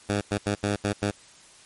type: tone bursts at uneven times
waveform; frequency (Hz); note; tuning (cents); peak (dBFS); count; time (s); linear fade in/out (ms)
10% pulse; 102.3; G#2; -26; -15; 6; 0.09-0.21 / 0.31-0.38 / 0.46-0.55 / 0.63-0.76 / 0.84-0.93 / 1.02-1.11; 5
effects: white hiss -52 dBFS RMS until 1.65 s + MP3 48 kbps